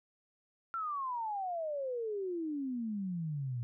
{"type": "exponential sweep", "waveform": "sine", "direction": "down", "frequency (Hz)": [1373, 115.9], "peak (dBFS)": -34, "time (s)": [0.74, 3.63], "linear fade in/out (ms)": 0, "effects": []}